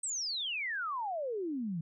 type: exponential sweep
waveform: sine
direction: down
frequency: 8370 to 155.56 Hz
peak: -33 dBFS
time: 0.03-1.81 s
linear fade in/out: 5 ms
effects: none